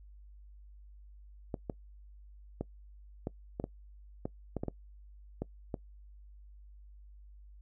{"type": "clicks", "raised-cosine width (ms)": 2, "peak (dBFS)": -21, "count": 12, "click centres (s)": [1.542, 1.698, 2.61, 3.271, 3.599, 3.641, 4.255, 4.567, 4.635, 4.683, 5.42, 5.742], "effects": ["noise-tail reverb RT60 0.1 s tail -22 dB re dry", "added 50 Hz sine -51 dBFS peak until 7.61 s"]}